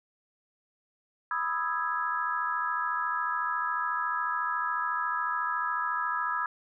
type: chord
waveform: sine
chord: E major seventh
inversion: second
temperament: equal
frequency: 987.8 / 1244.5 / 1318.5 / 1661.2 Hz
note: B5 / D#6 / E6 / G#6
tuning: 0 / 0 / 0 / 0 cents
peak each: -33 dBFS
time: 1.31-6.46 s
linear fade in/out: 2 ms
effects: none

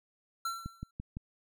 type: tone with exponential decay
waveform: square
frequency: 1353 Hz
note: E6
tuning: 45 cents sharp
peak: -31 dBFS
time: 0.45-0.91 s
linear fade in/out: 5 ms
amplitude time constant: 99 ms
type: click train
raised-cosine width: 5 ms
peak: -26 dBFS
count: 4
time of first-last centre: 0.66-1.169 s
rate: 5.89 Hz
effects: none

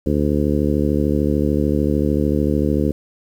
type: harmonic tone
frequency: 73.42 Hz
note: D2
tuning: in tune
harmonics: 1 / 2 / 3 / 4 / 5 / 6 / 7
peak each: -22 / -23 / -21 / -21 / -25 / -25 / -27 dBFS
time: 0.06-2.92 s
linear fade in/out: 5 ms
effects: 8-bit

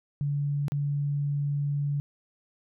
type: tone with dropouts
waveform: sine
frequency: 143.6 Hz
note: D3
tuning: 39 cents flat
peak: -25 dBFS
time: 0.21-2 s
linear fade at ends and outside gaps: 0 ms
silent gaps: 0.682-0.72 s
effects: none

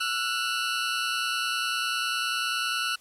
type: tone pair together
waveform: 20% pulse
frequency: 1345 / 1465.2 Hz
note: E6 / F#6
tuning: +34 / -17 cents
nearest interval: minor second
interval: 149 cents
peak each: -24 dBFS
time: 0-2.96 s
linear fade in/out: 10 ms
effects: white hiss -56 dBFS RMS until 3 s + low-pass 11000 Hz 12 dB/octave

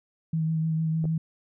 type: tone with vibrato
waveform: sine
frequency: 160 Hz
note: D#3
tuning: 49 cents sharp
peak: -23 dBFS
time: 0.33-1.18 s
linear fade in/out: 5 ms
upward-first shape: triangle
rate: 6.6 Hz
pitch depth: 24 cents each way
type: clicks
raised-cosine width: 2 ms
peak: -24 dBFS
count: 2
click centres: 1.042 / 1.054 s
effects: none

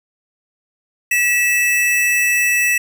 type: tone pair together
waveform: square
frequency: 1944.5 / 2628 Hz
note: B6 / E7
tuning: -27 / -6 cents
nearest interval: perfect fourth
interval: 521 cents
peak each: -18 / -16 dBFS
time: 1.11-2.78 s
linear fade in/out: 5 ms
effects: none

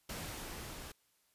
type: noise with level ramp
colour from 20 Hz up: pink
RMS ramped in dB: -42 to -48 dBFS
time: 0.09-0.92 s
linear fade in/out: 5 ms
effects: white hiss -74 dBFS RMS until 1.34 s + resampled to 32000 Hz

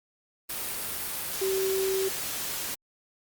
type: tone in noise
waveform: sine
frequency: 383.3 Hz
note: G4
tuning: 39 cents flat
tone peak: -25 dBFS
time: 1.41-2.09 s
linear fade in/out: 10 ms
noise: white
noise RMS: -33 dBFS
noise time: 0.49-2.75 s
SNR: +5 dB
effects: Opus 32 kbps

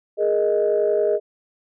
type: chord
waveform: sine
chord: Ab suspended second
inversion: none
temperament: equal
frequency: 415.3 / 466.2 / 622.3 Hz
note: Ab4 / Bb4 / Eb5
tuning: 0 / 0 / 0 cents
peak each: -19 / -23 / -20 dBFS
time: 0.17-1.2 s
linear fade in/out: 50 ms
effects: tanh soft clip ceiling -9 dBFS

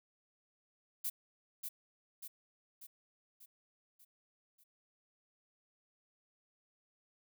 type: noise with echo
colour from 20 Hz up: violet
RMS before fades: -37 dBFS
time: 1.04-1.1 s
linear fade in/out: 10 ms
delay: 590 ms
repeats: 6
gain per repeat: -5 dB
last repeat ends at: 4.64 s
effects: none

